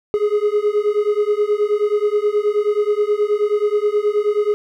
triangle beating tone pair, 412.7 / 422.1 Hz, G#4 / G#4, -11 / +28 cents, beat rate 9.4 Hz, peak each -16 dBFS, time 0.14-4.54 s, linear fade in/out 0 ms, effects none

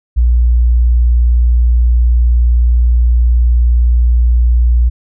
sine tone, 59.6 Hz, A#1, 39 cents sharp, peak -6 dBFS, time 0.16-4.9 s, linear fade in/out 20 ms, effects none

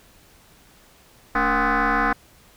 sine tone with frequency modulation, 220 Hz, A3, in tune, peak -16 dBFS, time 1.35-2.13 s, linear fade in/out 5 ms, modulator 253 Hz, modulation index 6.3, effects tanh soft clip ceiling -14 dBFS + pink hiss -53 dBFS RMS until 2.56 s

